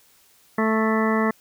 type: harmonic tone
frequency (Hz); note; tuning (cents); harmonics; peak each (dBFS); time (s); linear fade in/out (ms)
220; A3; 0; 1 / 2 / 3 / 4 / 5 / 6 / 8 / 9; -21 / -25 / -29 / -31 / -27 / -31 / -30 / -31; 0.58-1.31; 5
effects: white hiss -57 dBFS RMS until 1.4 s